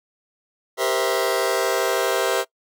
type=chord; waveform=sawtooth; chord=C dominant seventh; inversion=second; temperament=just; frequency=392.4 / 470.9 / 523.3 / 654.1 Hz; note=G4 / Bb4 / C5 / E5; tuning=+2 / +18 / 0 / -14 cents; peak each=-21 dBFS; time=0.77-2.45 s; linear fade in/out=50 ms; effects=noise-tail reverb RT60 0.1 s tail -21 dB re dry